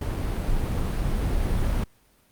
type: noise with level ramp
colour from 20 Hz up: brown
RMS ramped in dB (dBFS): -26 to -23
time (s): 0.01-1.84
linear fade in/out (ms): 5
effects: pink hiss -61 dBFS RMS until 2.31 s + Opus 32 kbps